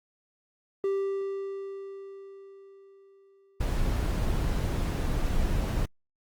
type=tone with exponential decay; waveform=triangle; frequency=392 Hz; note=G4; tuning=in tune; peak=-22 dBFS; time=0.84-3.88 s; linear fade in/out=1 ms; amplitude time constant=660 ms
type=noise; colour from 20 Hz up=brown; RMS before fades=-27 dBFS; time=3.6-5.86 s; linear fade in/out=10 ms
effects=Opus 32 kbps